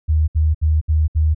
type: tone bursts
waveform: sine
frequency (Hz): 77.78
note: D#2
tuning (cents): 0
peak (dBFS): -12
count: 5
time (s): 0.08-1.348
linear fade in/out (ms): 20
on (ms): 200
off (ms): 67
effects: none